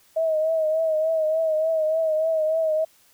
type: tone with vibrato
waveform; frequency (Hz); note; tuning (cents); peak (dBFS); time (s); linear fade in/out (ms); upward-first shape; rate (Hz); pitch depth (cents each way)
sine; 635; D#5; +35; -19; 0.16-2.85; 10; triangle; 3.4; 55
effects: white hiss -58 dBFS RMS until 3.13 s